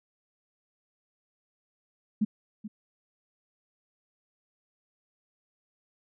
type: tone with echo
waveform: sine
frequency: 212.5 Hz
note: G#3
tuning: 40 cents sharp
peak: -21 dBFS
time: 2.21-2.25 s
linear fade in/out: 10 ms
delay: 430 ms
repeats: 1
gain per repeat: -14 dB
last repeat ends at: 2.68 s
effects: none